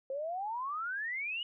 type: exponential sweep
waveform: sine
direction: up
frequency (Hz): 523.3 to 2960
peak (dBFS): -34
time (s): 0.1-1.43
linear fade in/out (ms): 2
effects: none